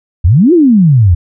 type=exponential two-way sweep; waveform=sine; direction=up then down; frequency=73.42 to 369.3 to 80.4 Hz; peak=-3 dBFS; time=0.24-1.15 s; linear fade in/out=10 ms; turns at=0.53 s; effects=none